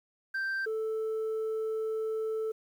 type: tone pair in turn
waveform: sine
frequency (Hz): 1568 / 440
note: G6 / A4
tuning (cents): 0 / 0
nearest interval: octave + minor seventh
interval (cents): 2200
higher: first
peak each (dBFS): -27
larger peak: neither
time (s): 0.34-0.66 / 0.66-2.52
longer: second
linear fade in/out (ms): 10
effects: tanh soft clip ceiling -29 dBFS + 10-bit